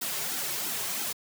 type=noise with flanger; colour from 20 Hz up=white; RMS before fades=-32 dBFS; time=0.01-1.13 s; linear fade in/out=10 ms; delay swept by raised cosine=1.7 to 4.2 ms; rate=3 Hz; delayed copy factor=-0.95; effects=high-pass 150 Hz 12 dB/octave